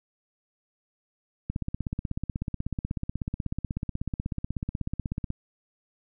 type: click train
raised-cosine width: 5 ms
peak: -17 dBFS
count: 63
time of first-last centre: 1.5-5.304 s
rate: 16.3 Hz
effects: none